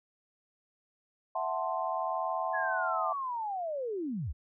sine chord, F# half-diminished seventh, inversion third, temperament equal, 659.3 / 740 / 880 / 1046.5 Hz, E5 / F#5 / A5 / C6, 0 / 0 / 0 / 0 cents, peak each -35 / -35 / -37 / -35 dBFS, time 1.35-3.13 s, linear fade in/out 5 ms
sine linear sweep, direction down, 1700 to 49 Hz, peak -32 dBFS, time 2.53-4.33 s, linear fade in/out 20 ms
effects none

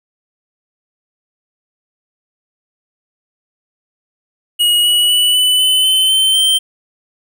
square tone with pitch steps, 2895 / 2927 / 2959 / 2992 / 3025 / 3058 / 3092 / 3126 Hz, F#7 / F#7 / F#7 / F#7 / F#7 / G7 / G7 / G7, -38 / -19 / -1 / +19 / +38 / -44 / -24 / -6 cents, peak -10 dBFS, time 4.59-6.59 s, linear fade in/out 20 ms, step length 250 ms, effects none

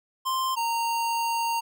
square tone pair in turn, 1046.5 / 925.1 Hz, C6 / A#5, 0 / -13 cents, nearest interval major second, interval 213 cents, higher first, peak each -25 dBFS, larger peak neither, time 0.25-0.56 / 0.56-1.61 s, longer second, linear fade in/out 20 ms, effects none

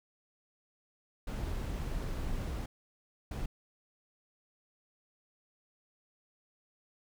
brown noise bursts at uneven times, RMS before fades -36 dBFS, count 2, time 1.27-2.66 / 3.31-3.46 s, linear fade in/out 5 ms, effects none

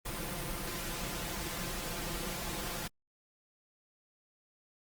pink noise with comb filter, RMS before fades -38 dBFS, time 0.05-2.88 s, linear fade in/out 10 ms, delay 5.8 ms, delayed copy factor +0.6, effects Opus 32 kbps

